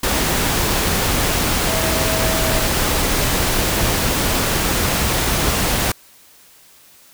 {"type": "tone in noise", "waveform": "sine", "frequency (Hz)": 646, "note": "E5", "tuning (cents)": -35, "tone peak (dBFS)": -24, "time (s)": [1.67, 2.67], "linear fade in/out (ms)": 5, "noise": "pink", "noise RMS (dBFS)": -18, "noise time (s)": [0.03, 5.92], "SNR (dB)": -9, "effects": ["white hiss -48 dBFS RMS until 7.13 s"]}